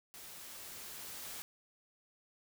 white noise with level ramp, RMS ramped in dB -51 to -45 dBFS, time 0.14-1.42 s, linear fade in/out 0 ms, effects none

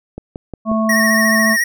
click train, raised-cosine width 2 ms, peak -14 dBFS, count 4, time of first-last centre 0.18-0.716 s, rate 5.6 Hz
harmonic tone, 220 Hz, A3, in tune, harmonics 1 / 3 / 5, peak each -15 / -20 / -22 dBFS, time 0.65-1.57 s, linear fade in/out 50 ms
square tone with vibrato, 1864.7 Hz, A#6, in tune, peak -14 dBFS, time 0.89-1.64 s, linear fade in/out 5 ms, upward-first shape sine, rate 14 Hz, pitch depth 48 cents each way
effects none

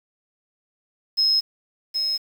sine tone with echo, 5150 Hz, E8, 41 cents flat, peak -16 dBFS, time 1.17-1.41 s, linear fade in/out 20 ms, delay 770 ms, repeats 1, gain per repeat -5 dB, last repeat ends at 2.18 s, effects 7-bit

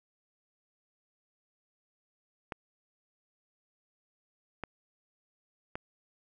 clicks, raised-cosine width 0.5 ms, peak -21 dBFS, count 3, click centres 2.522 / 4.637 / 5.755 s, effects none

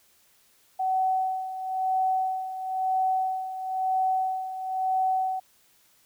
sine tone with tremolo, 754 Hz, F#5, 32 cents sharp, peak -21 dBFS, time 0.79-5.4 s, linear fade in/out 10 ms, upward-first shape sine, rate 1 Hz, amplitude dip 70%, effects white hiss -62 dBFS RMS until 6.05 s

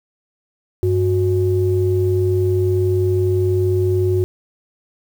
sine tone pair together, 97.5 / 365.8 Hz, G2 / F#4, -9 / -20 cents, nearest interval octave + major seventh, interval 2289 cents, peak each -16 dBFS, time 0.83-4.24 s, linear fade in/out 0 ms, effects tanh soft clip ceiling -6 dBFS + 7-bit

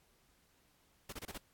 pink noise bursts, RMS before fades -45 dBFS, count 5, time 1.09-1.378 s, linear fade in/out 5 ms, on 36 ms, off 27 ms, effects pink hiss -71 dBFS RMS until 1.53 s + AAC 64 kbps

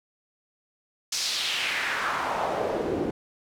pink noise with band-pass filter sweep, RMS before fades -28 dBFS, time 1.12-3.11 s, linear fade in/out 5 ms, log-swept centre 5600 to 290 Hz, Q 2.2, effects none

